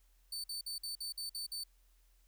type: tone bursts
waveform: sawtooth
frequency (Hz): 4535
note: C#8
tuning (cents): +39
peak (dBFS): -36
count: 8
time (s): 0.32-1.637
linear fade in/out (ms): 5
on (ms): 120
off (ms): 51
effects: added 42 Hz sine -65 dBFS peak until 2.27 s + white hiss -75 dBFS RMS until 2.27 s